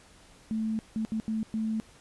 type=tone bursts at uneven times; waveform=sine; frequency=220 Hz; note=A3; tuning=in tune; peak=-27 dBFS; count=5; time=0.51-0.79 / 0.96-1.05 / 1.12-1.2 / 1.28-1.43 / 1.54-1.8 s; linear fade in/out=0 ms; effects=pink hiss -56 dBFS RMS until 2 s + resampled to 24000 Hz